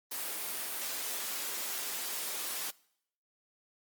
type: high-pass noise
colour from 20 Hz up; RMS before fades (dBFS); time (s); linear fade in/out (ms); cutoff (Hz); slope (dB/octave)
white; -37; 0.11-2.71; 10; 290; 12
effects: noise-tail reverb RT60 0.7 s tail -23 dB re dry + Opus 24 kbps